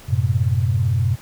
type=chord; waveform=sine; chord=F# diminished; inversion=none; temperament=equal with one note detuned; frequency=92.5 / 110 / 128.05 Hz; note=F#2 / A2 / C3; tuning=0 / 0 / -37 cents; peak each=-20 dBFS; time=0.08-1.16 s; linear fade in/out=20 ms; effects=pink hiss -44 dBFS RMS until 1.21 s